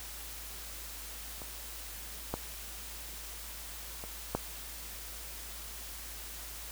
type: clicks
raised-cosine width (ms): 1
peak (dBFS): -30 / -18 / -29 / -15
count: 4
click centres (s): 1.418 / 2.34 / 4.039 / 4.35
effects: added 54 Hz sine -48 dBFS peak until 6.71 s + white hiss -45 dBFS RMS until 6.71 s